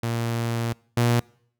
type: tone pair in turn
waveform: sawtooth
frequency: 116.54 / 119.26 Hz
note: A#2 / A#2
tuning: 0 / +40 cents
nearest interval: unison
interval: 40 cents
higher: second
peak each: -20 / -14 dBFS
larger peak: second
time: 0.03-0.73 / 0.97-1.2 s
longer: first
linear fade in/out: 5 ms
effects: noise-tail reverb RT60 0.6 s tail -25 dB re dry